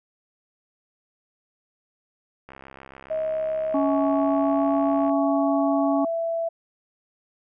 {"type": "click train", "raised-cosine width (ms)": 0.5, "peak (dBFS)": -27, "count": 176, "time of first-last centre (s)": [2.49, 5.094], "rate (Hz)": 67.2}
{"type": "tone with pitch glide", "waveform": "sine", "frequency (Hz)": [632, 665], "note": ["D#5", "E5"], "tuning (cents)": [27, 15], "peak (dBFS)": -23, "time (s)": [3.1, 6.49], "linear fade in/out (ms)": 10, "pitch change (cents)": 88, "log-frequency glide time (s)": [3.64, 4.69]}
{"type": "harmonic tone", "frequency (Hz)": 279.7, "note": "C#4", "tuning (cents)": 16, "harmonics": [1, 3, 4], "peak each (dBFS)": [-21, -29, -31], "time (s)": [3.74, 6.05], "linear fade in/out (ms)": 5}
{"effects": []}